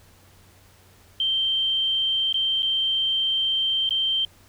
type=tone with dropouts; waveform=sine; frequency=3136 Hz; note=G7; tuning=in tune; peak=-20 dBFS; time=1.2-4.25 s; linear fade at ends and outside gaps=2 ms; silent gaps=2.327-2.342 / 2.623-2.629 / 3.892-3.907 s; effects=added 92 Hz sine -55 dBFS peak until 4.48 s + pink hiss -55 dBFS RMS until 4.48 s